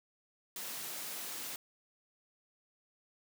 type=high-pass noise; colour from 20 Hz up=white; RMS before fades=-42 dBFS; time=0.56-1.56 s; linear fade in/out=2 ms; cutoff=160 Hz; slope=12 dB/octave; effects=none